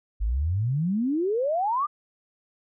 sine exponential sweep, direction up, 48.32 to 1235 Hz, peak -22 dBFS, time 0.2-1.87 s, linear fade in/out 20 ms, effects none

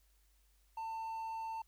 triangle tone, 896 Hz, A5, 31 cents sharp, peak -37 dBFS, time 0.77-1.62 s, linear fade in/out 5 ms, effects added 50 Hz sine -68 dBFS peak until 1.67 s + white hiss -75 dBFS RMS until 1.67 s

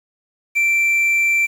triangle tone with quantisation, 2346 Hz, D7, 2 cents flat, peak -12 dBFS, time 0.55-1.47 s, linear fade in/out 20 ms, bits 7, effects none

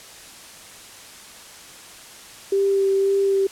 sine tone with vibrato, 392 Hz, G4, in tune, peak -16 dBFS, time 2.52-3.47 s, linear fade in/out 5 ms, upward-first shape sine, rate 1.9 Hz, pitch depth 12 cents each way, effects white hiss -42 dBFS RMS until 3.51 s + low-pass 10000 Hz 12 dB/octave

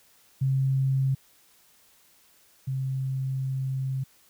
sine tone pair in turn, 134 / 132.84 Hz, C3 / C3, +42 / +27 cents, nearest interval unison, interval 15 cents, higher first, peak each -21 / -26 dBFS, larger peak first, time 0.41-1.15 / 2.67-4.04 s, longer second, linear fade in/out 10 ms, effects white hiss -60 dBFS RMS until 4.29 s

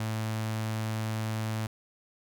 sawtooth tone with notch filter, 110 Hz, A2, in tune, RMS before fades -32 dBFS, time 0-1.67 s, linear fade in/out 5 ms, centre 390 Hz, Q 1.9, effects none

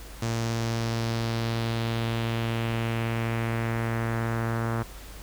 sawtooth tone with low-pass filter sweep, 114.9 Hz, A#2, 25 cents flat, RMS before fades -28 dBFS, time 0.22-4.83 s, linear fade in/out 5 ms, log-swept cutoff 6800 to 1400 Hz, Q 2, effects added 50 Hz sine -43 dBFS peak until 5.22 s + pink hiss -46 dBFS RMS until 5.22 s

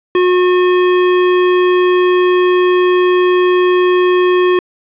square tone, 362 Hz, F#4, 38 cents flat, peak -9 dBFS, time 0.15-4.59 s, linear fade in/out 2 ms, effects resampled to 8000 Hz + 7-bit

